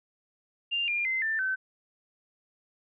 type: tone with pitch steps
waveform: sine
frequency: 2794 / 2404 / 2069 / 1780.6 / 1532.3 Hz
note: F7 / D7 / C7 / A6 / G6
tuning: 0 / +40 / -20 / +20 / -40 cents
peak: -26 dBFS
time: 0.71-1.56 s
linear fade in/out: 20 ms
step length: 170 ms
effects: none